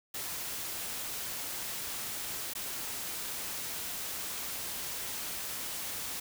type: noise with dropouts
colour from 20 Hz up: white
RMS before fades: -38 dBFS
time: 0.14-6.2 s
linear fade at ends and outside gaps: 5 ms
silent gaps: 2.536-2.551 s
effects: none